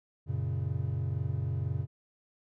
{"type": "chord", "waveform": "triangle", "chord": "F# major", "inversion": "none", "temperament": "equal", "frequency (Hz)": [92.5, 116.54, 138.59], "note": ["F#2", "A#2", "C#3"], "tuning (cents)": [0, 0, 0], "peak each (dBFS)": -32, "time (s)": [0.26, 1.87], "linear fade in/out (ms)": 50, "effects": []}